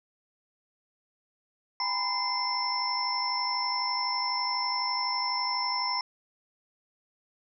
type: tone cluster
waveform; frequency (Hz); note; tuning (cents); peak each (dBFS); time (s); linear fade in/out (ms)
sine; 807 / 949 / 1001 / 2077 / 5340; G#5 / A#5 / B5 / C7 / E8; -50 / +31 / +23 / -13 / +22; -38 / -38 / -31 / -37 / -30; 1.8-6.01; 2
effects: none